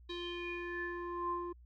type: tone with low-pass filter sweep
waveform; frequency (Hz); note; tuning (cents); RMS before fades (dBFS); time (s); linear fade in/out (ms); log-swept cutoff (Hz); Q
square; 349.2; F4; 0; -40; 0.09-1.53; 10; 3800 to 820; 7.4
effects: added 60 Hz sine -55 dBFS peak until 1.65 s